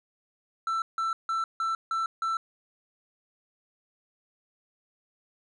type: tone bursts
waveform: triangle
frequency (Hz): 1334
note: E6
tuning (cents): +20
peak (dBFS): -24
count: 6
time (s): 0.67-2.37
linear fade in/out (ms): 2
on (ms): 150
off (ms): 160
effects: resampled to 22050 Hz